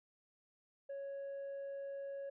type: tone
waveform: sine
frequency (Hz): 554.4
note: C#5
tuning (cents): 0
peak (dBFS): -39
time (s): 0.89-2.3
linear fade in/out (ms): 10
effects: tanh soft clip ceiling -41 dBFS